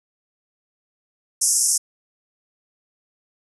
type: band-pass noise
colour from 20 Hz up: white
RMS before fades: -19 dBFS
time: 1.41-1.78 s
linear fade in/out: 10 ms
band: 5300 to 11000 Hz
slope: 96 dB/octave
effects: none